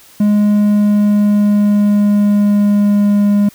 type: tone with pitch glide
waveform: triangle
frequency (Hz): 207.7 to 204.4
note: G#3 to G#3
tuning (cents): 0 to -27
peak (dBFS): -6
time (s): 0.2-3.49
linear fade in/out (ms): 5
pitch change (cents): -27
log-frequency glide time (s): 0.44-3.28
effects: white hiss -43 dBFS RMS until 3.54 s